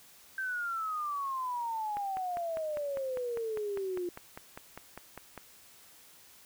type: exponential sweep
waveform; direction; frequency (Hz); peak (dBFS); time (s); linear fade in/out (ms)
sine; down; 1568 to 347.4; -32; 0.38-4.09; 2
type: click train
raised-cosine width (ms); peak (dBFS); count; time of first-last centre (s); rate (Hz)
0.5; -27; 18; 1.97-5.377; 4.99
effects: white hiss -57 dBFS RMS until 6.45 s